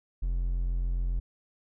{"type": "tone", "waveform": "triangle", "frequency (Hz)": 43.65, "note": "F1", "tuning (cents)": 0, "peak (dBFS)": -24, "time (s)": [0.22, 1.2], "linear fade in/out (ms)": 10, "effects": []}